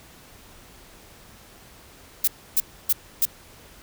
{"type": "noise bursts", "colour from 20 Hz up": "violet", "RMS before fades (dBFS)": -19, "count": 4, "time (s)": [2.24, 3.254], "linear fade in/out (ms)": 5, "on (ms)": 36, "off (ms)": 290, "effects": ["pink hiss -49 dBFS RMS until 3.82 s"]}